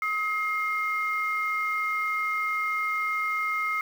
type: tone pair together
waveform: sine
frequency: 1271.6 / 2125 Hz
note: D#6 / C7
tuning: +37 / +26 cents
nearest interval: major sixth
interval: 889 cents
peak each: -27 dBFS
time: 0.02-3.81 s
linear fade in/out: 2 ms
effects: tanh soft clip ceiling -18 dBFS + 8-bit

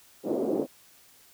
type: band-pass noise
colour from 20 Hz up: pink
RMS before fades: -28 dBFS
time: 0.23-0.67 s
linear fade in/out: 50 ms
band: 270 to 520 Hz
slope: 24 dB/octave
effects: white hiss -57 dBFS RMS until 1.33 s

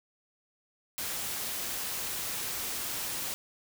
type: noise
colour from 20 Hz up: white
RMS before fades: -35 dBFS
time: 0.98-3.34 s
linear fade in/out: 0 ms
effects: none

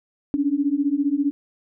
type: beating tone pair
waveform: sine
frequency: 276.5 / 291.5 Hz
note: C#4 / D4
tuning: -4 / -13 cents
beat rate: 15 Hz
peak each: -22 / -21 dBFS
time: 0.34-1.31 s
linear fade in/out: 0 ms
effects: none

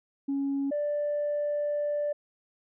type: tone pair in turn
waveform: sine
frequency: 277.2 / 587.4 Hz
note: C#4 / D5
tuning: 0 / 0 cents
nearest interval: octave + minor second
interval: 1300 cents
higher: second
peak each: -25 dBFS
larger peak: neither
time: 0.28-0.71 / 0.71-2.13 s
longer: second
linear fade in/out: 10 ms
effects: tanh soft clip ceiling -23 dBFS

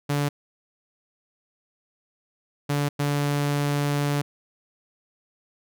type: tone bursts at uneven times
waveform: sawtooth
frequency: 144.3 Hz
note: D3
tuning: 30 cents flat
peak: -18 dBFS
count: 3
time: 0.09-0.29 / 2.69-2.89 / 2.99-4.22 s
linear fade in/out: 10 ms
effects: none

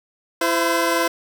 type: tone pair together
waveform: 15% pulse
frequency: 335.3 / 514.5 Hz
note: E4 / C5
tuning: +30 / -29 cents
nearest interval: perfect fifth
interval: 741 cents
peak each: -14 dBFS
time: 0.41-1.08 s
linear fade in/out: 5 ms
effects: none

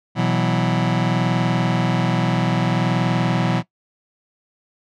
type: chord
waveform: sawtooth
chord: B suspended fourth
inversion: none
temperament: just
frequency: 123.47 / 164.63 / 185.21 Hz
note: B2 / E3 / F#3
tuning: 0 / -2 / +2 cents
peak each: -17 dBFS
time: 0.15-3.63 s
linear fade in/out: 50 ms
effects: noise-tail reverb RT60 0.1 s tail -18 dB re dry + low-pass 4000 Hz 12 dB/octave

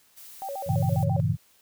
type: noise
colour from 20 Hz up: blue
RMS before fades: -46 dBFS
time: 0.16-1.05 s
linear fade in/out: 20 ms
type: tone with vibrato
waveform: sine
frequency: 659.3 Hz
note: E5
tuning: in tune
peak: -31 dBFS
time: 0.42-1.2 s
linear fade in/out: 0 ms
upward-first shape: square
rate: 7.4 Hz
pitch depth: 290 cents each way
type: chord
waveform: sine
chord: G diminished seventh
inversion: none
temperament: equal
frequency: 98 / 116.54 / 138.59 / 164.81 Hz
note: G2 / Bb2 / Db3 / Fb3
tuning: 0 / 0 / 0 / 0 cents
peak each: -27 dBFS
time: 0.66-1.37 s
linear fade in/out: 50 ms
effects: white hiss -61 dBFS RMS until 1.61 s

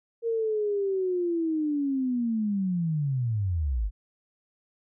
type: linear sweep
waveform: sine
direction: down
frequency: 466.2 to 44.79 Hz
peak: -24 dBFS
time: 0.22-3.91 s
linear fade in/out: 50 ms
effects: none

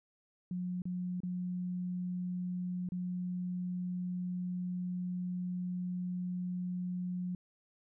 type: tone with dropouts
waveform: sine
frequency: 180 Hz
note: F#3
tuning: 47 cents flat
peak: -34 dBFS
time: 0.51-7.35 s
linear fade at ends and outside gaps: 2 ms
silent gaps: 0.82-0.854 / 1.204-1.233 / 2.889-2.92 s
effects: none

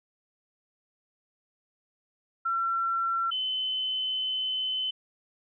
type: tone pair in turn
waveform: sine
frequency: 1355 / 3042 Hz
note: E6 / F#7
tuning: +47 / +47 cents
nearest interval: octave + major second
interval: 1400 cents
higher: second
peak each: -25 / -27 dBFS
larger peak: first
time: 2.45-3.31 / 3.31-4.91 s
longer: second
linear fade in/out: 10 ms
effects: none

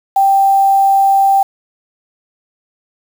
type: tone with quantisation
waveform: sine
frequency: 784 Hz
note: G5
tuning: in tune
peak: -7 dBFS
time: 0.16-1.43 s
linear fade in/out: 5 ms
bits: 5
effects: none

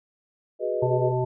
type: chord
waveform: sine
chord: G# minor seventh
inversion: third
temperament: equal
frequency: 370 / 415.3 / 493.9 / 622.3 Hz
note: F#4 / G#4 / B4 / D#5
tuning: 0 / 0 / 0 / 0 cents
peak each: -31 / -30 / -29 / -28 dBFS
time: 0.59-1.14 s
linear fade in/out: 50 ms
type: harmonic tone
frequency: 126.3 Hz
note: B2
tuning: 39 cents sharp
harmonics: 1 / 3 / 5 / 7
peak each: -25 / -26 / -30 / -31 dBFS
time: 0.82-1.25 s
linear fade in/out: 10 ms
effects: none

